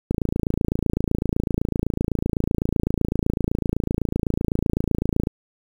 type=click train; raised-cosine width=3 ms; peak=-8 dBFS; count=145; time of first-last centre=0.11-5.271 s; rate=27.9 Hz; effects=7-bit